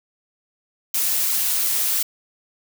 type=noise with flanger; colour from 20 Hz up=blue; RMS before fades=-21 dBFS; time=0.94-2.03 s; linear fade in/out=5 ms; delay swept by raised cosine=1.1 to 6.4 ms; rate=2.8 Hz; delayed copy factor=-0.5; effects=none